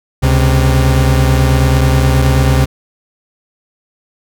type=tone pair together; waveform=40% pulse; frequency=70 / 130.7 Hz; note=C#2 / C3; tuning=+18 / -1 cents; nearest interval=major seventh; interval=1081 cents; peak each=-10 dBFS; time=0.22-2.66 s; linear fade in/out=20 ms; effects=none